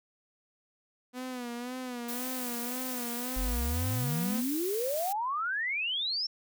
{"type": "tone with vibrato", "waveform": "sawtooth", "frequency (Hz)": 246.9, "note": "B3", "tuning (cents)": 0, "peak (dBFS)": -32, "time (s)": [1.13, 4.43], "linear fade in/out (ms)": 50, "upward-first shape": "sine", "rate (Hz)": 1.9, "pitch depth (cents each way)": 68}
{"type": "noise", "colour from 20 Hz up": "blue", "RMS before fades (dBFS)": -38, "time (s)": [2.08, 5.13], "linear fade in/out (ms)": 10}
{"type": "exponential sweep", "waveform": "sine", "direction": "up", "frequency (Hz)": [41.6, 5490], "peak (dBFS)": -29, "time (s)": [3.36, 6.27], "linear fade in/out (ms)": 10}
{"effects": []}